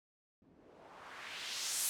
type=noise with low-pass filter sweep; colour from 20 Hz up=blue; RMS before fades=-43 dBFS; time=0.42-1.89 s; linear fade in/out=0 ms; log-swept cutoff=210 to 11000 Hz; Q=1.3; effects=none